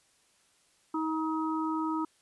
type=harmonic tone; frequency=316.9 Hz; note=D#4; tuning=32 cents sharp; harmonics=1 / 3 / 4; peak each=-30 / -35 / -36 dBFS; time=0.94-2.05 s; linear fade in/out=5 ms; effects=white hiss -67 dBFS RMS until 2.21 s + resampled to 24000 Hz